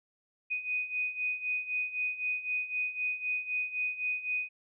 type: beating tone pair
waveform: sine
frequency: 2489 / 2492.9 Hz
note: D#7 / D#7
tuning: 0 / +3 cents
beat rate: 3.9 Hz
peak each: -36 / -32 dBFS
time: 0.5-4.49 s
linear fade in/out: 20 ms
effects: none